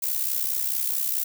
violet noise with amplitude modulation, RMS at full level -23 dBFS, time 0.02-1.24 s, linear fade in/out 10 ms, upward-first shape sine, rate 64.6 Hz, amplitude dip 70%, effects none

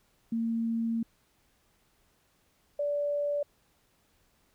sine tone pair in turn, 228.6 / 580.2 Hz, A#3 / D5, -34 / -21 cents, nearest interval octave + major third, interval 1613 cents, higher second, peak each -27 dBFS, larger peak neither, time 0.32-1.03 / 2.79-3.43 s, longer first, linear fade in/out 5 ms, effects pink hiss -69 dBFS RMS until 4.54 s

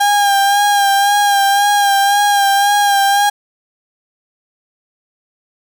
35% pulse tone with vibrato, 806 Hz, G5, 48 cents sharp, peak -8 dBFS, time 0-3.3 s, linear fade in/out 10 ms, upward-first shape sine, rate 1.9 Hz, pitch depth 32 cents each way, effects none

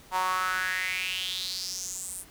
sawtooth tone with high-pass filter sweep, 185 Hz, F#3, in tune, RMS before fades -31 dBFS, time 0.11-2.25 s, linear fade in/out 50 ms, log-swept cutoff 880 to 9900 Hz, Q 5.3, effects pink hiss -53 dBFS RMS until 2.3 s

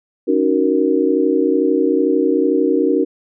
sine chord, D# minor seventh, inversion third, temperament just, 280 / 311.1 / 373.4 / 466.7 Hz, C#4 / D#4 / F#4 / A#4, +18 / 0 / +16 / +2 cents, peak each -18 dBFS, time 0.27-3.05 s, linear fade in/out 20 ms, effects none

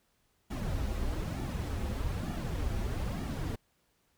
brown noise with flanger, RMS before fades -34 dBFS, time 0.5-3.56 s, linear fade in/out 10 ms, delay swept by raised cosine 1.9 to 6.9 ms, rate 1.1 Hz, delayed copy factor -0.65, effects pink hiss -73 dBFS RMS until 4.17 s

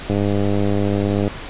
click train, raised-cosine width 2 ms, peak -7 dBFS, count 120, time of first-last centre 0.1-1.278 s, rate 101 Hz, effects pink hiss -32 dBFS RMS until 1.49 s + resampled to 8000 Hz

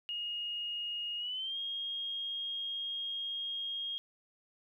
sine tone with pitch glide, 2863 to 3251 Hz, F7 to G#7, +42 to -38 cents, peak -35 dBFS, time 0.09-3.98 s, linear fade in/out 0 ms, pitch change +220 cents, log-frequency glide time 1.18-1.58 s, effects 12-bit

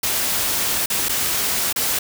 white noise with dropouts, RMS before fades -21 dBFS, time 0.03-1.99 s, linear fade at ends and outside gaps 5 ms, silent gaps 0.86-0.9 / 1.086-1.092 / 1.728-1.76 s, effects none

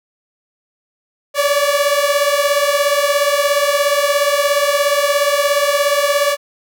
sawtooth beating tone pair, 565 / 582 Hz, C#5 / D5, +33 / -16 cents, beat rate 17 Hz, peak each -12 dBFS, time 1.34-6.37 s, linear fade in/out 50 ms, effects none

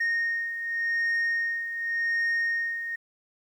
sine beating tone pair, 1851 / 1851.88 Hz, A#6 / A#6, -13 / -12 cents, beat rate 0.88 Hz, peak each -30 / -24 dBFS, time 0-2.96 s, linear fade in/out 10 ms, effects tanh soft clip ceiling -22 dBFS + 10-bit

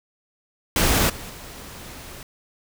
pink noise with level steps, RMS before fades -19 / -36 / -39 dBFS, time 0.76-2.23 s, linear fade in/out 2 ms, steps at 1.09 / 1.29 s, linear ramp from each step 10 ms, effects none

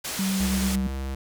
white low-pass noise, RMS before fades -32 dBFS, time 0.04-0.76 s, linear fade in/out 10 ms, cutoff 9900 Hz, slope 12 dB/octave
sine tone with vibrato, 192 Hz, G3, 36 cents flat, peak -23 dBFS, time 0.19-0.87 s, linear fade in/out 2 ms, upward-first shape triangle, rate 9.7 Hz, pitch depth 9 cents each way
square tone, 67 Hz, C2, 42 cents sharp, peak -29 dBFS, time 0.4-1.15 s, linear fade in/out 5 ms
effects none

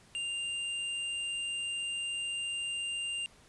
square tone, 2794 Hz, F7, in tune, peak -34 dBFS, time 0.15-3.26 s, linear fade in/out 0 ms, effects pink hiss -60 dBFS RMS until 3.48 s + resampled to 24000 Hz

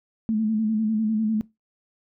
sine tone with vibrato, 218.1 Hz, A3, 15 cents flat, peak -20 dBFS, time 0.29-1.41 s, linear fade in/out 0 ms, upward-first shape square, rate 10 Hz, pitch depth 42 cents each way, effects noise-tail reverb RT60 0.2 s tail -20 dB re dry

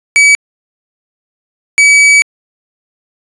45% pulse tone bursts at uneven times, 2284 Hz, D7, 49 cents flat, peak -3 dBFS, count 2, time 0.16-0.35 / 1.78-2.22 s, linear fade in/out 0 ms, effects resampled to 22050 Hz

